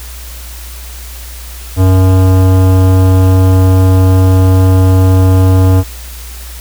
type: tone with hard clipping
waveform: sine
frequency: 93.6 Hz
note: F#2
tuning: 20 cents sharp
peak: -6 dBFS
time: 1.76-5.84 s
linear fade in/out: 50 ms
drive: 17 dB
effects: added 60 Hz sine -25 dBFS peak until 6.6 s + white hiss -31 dBFS RMS until 6.6 s